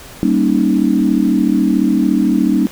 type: chord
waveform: sine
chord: Eb dominant seventh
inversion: first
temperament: equal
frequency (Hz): 196 / 233.1 / 277.2 / 311.1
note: G3 / Bb3 / Db4 / Eb4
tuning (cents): 0 / 0 / 0 / 0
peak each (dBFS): -16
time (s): 0.23-2.67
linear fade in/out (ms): 0
effects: pink hiss -36 dBFS RMS until 2.71 s